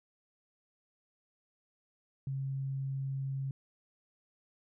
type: tone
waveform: sine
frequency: 135.5 Hz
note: C#3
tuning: 39 cents flat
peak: -33 dBFS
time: 2.27-3.51 s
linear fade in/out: 2 ms
effects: none